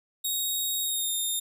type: tone with pitch glide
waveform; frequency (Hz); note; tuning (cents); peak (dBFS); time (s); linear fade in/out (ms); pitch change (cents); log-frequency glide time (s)
10% pulse; 3766 to 3661; A#7 to A#7; +17 to -32; -20; 0.24-1.4; 10; -49; 0.83-1.11
effects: none